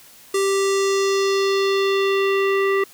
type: tone with low-pass filter sweep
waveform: square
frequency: 392 Hz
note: G4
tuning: in tune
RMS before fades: -19 dBFS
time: 0.34-2.84 s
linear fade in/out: 5 ms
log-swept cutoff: 9300 to 2100 Hz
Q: 2
effects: white hiss -47 dBFS RMS until 2.93 s